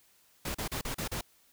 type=noise bursts; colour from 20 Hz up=pink; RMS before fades=-35 dBFS; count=6; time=0.45-1.211 s; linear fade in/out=5 ms; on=96 ms; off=37 ms; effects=white hiss -65 dBFS RMS until 1.52 s